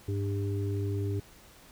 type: harmonic tone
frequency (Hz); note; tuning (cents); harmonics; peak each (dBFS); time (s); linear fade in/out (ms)
100; G2; +35; 1 / 3 / 4; -29 / -38 / -37; 0.08-1.2; 5
effects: pink hiss -55 dBFS RMS until 1.71 s